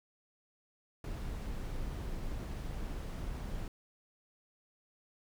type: noise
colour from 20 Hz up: brown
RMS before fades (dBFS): -39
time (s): 1.04-3.68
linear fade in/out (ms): 2
effects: none